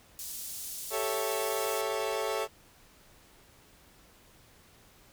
white band-pass noise, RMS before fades -40 dBFS, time 0.19-1.81 s, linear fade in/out 0 ms, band 5400 to 15000 Hz, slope 12 dB/octave
30% pulse chord, A dominant seventh, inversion third, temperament equal, 392 / 440 / 554.4 / 659.3 Hz, G4 / A4 / C#5 / E5, 0 / 0 / 0 / 0 cents, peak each -35 / -31 / -33 / -34 dBFS, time 0.9-2.48 s, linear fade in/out 50 ms
effects pink hiss -59 dBFS RMS until 5.12 s

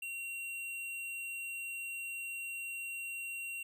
sine tone with hard clipping, 2746 Hz, F7, 30 cents flat, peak -40 dBFS, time 0.02-3.63 s, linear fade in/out 5 ms, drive 14 dB, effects none

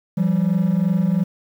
triangle tone pair together, 169.75 / 192.6 Hz, F3 / G3, -49 / -30 cents, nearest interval major second, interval 219 cents, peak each -16 dBFS, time 0.17-1.24 s, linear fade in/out 10 ms, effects tanh soft clip ceiling -8 dBFS + 8-bit

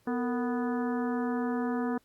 harmonic tone with a mistuned harmonic, 246.9 Hz, B3, in tune, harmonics 1 / 2 / 3 / 4 / 5 / 6 / 7, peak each -29 / -35 / -39 / -41 / -43 / -45 / -46 dBFS, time 0.07-1.98 s, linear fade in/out 5 ms, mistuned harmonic 2, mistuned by -120 cents, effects pink hiss -68 dBFS RMS until 2.04 s + Opus 48 kbps

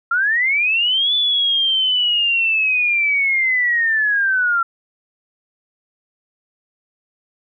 sine linear two-way sweep, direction up then down, 1354 to 3488 to 1354 Hz, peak -14 dBFS, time 0.11-4.63 s, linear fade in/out 5 ms, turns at 1.14 s, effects none

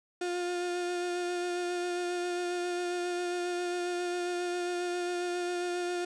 35% pulse tone with vibrato, 353.8 Hz, F4, 23 cents sharp, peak -29 dBFS, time 0.21-6.05 s, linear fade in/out 5 ms, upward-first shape sine, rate 7.4 Hz, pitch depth 15 cents each way, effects resampled to 22050 Hz + 11-bit

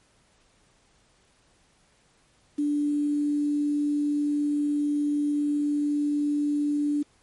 sine tone with quantisation, 292.7 Hz, D4, 6 cents flat, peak -22 dBFS, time 2.58-7.03 s, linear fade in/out 10 ms, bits 8, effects pink hiss -63 dBFS RMS until 7.22 s + MP3 48 kbps

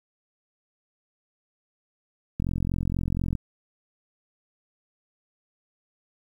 click train, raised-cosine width 5 ms, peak -15 dBFS, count 43, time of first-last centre 2.4-3.352 s, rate 44.1 Hz, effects 9-bit

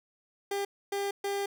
30% pulse tone bursts at uneven times, 400 Hz, G4, 35 cents sharp, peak -27 dBFS, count 3, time 0.51-0.65 / 0.92-1.11 / 1.24-1.46 s, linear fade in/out 5 ms, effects none

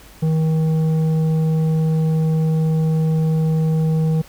triangle tone with tanh clipping, 158.9 Hz, D#3, 37 cents sharp, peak -16 dBFS, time 0.22-4.22 s, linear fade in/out 10 ms, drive 12 dB, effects added 50 Hz sine -46 dBFS peak until 4.28 s + pink hiss -45 dBFS RMS until 4.28 s

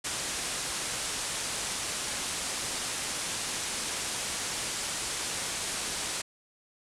white low-pass noise, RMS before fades -34 dBFS, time 0.04-6.22 s, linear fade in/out 10 ms, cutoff 10000 Hz, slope 48 dB/octave, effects none

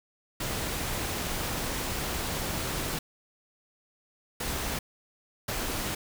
pink noise bursts at uneven times, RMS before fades -32 dBFS, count 3, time 0.4-2.99 / 4.4-4.79 / 5.48-5.95 s, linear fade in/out 5 ms, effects none

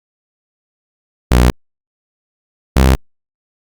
sawtooth tone pair in turn, 61 / 65.75 Hz, B1 / C2, -21 / +9 cents, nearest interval minor second, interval 130 cents, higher second, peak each -3 dBFS, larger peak neither, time 1.31-1.5 / 2.76-2.95 s, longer neither, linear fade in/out 0 ms, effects Opus 48 kbps

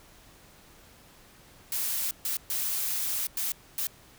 blue noise bursts at uneven times, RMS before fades -30 dBFS, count 5, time 1.72-2.11 / 2.25-2.37 / 2.5-3.27 / 3.37-3.52 / 3.78-3.87 s, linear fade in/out 2 ms, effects pink hiss -55 dBFS RMS until 4.18 s

